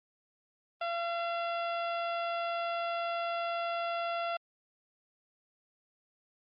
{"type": "harmonic tone", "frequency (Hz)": 682, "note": "F5", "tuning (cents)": -41, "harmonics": [1, 2, 3, 4, 5, 6, 7], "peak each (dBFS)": [-33, -37, -47, -43, -47, -58, -54], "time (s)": [0.81, 4.37], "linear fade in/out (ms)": 5, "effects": ["Opus 32 kbps"]}